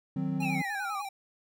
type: chord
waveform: triangle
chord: C diminished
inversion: first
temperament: equal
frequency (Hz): 155.56 / 185 / 261.6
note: Eb3 / Gb3 / C4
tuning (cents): 0 / 0 / 0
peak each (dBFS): -31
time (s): 0.16-0.62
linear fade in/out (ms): 5
type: tone with vibrato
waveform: square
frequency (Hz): 802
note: G5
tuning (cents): +39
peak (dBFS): -36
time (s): 0.4-1.09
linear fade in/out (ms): 5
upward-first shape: square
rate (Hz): 10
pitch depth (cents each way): 45
type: exponential sweep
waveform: sine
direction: down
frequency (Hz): 2758 to 1108.7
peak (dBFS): -33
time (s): 0.42-1.02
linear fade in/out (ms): 10
effects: none